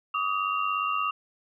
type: tone cluster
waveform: sine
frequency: 1154 / 1251 / 2767 Hz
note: D6 / D#6 / F7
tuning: -31 / +9 / -17 cents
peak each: -29 / -28 / -32 dBFS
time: 0.14-1.11 s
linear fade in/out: 5 ms
effects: none